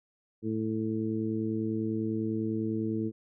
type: harmonic tone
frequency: 110 Hz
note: A2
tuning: in tune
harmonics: 1 / 2 / 3 / 4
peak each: -36 / -32 / -32 / -38 dBFS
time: 0.42-3.12 s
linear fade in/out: 50 ms
effects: none